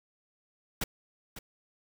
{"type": "noise with echo", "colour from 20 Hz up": "pink", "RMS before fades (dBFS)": -31, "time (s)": [0.81, 0.84], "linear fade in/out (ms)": 5, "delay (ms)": 550, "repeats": 1, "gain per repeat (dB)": -12, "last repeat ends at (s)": 1.39, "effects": []}